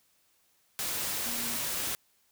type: tone in noise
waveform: sine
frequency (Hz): 235.3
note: A#3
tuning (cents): +16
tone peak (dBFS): -42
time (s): 1.26-1.57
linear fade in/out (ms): 0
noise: white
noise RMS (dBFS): -33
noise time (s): 0.79-1.95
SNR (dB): -12
effects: white hiss -69 dBFS RMS until 2.31 s